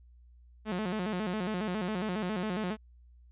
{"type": "tone with vibrato", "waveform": "sawtooth", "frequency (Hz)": 197.1, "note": "G3", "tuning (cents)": 10, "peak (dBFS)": -27, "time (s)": [0.65, 2.77], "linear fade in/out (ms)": 50, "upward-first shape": "square", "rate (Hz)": 7.3, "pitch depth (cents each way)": 160, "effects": ["added 60 Hz sine -54 dBFS peak until 3.31 s", "resampled to 8000 Hz"]}